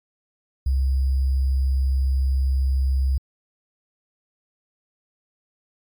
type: tone with sample-and-hold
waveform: sine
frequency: 66.4 Hz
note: C2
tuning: 26 cents sharp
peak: -17 dBFS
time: 0.66-3.18 s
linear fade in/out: 5 ms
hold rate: 4900 Hz
effects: MP3 96 kbps